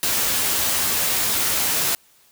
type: noise with comb filter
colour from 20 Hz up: white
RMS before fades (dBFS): -21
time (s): 0.03-1.95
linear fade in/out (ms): 0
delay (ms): 13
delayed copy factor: +0.6
effects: white hiss -56 dBFS RMS until 2.31 s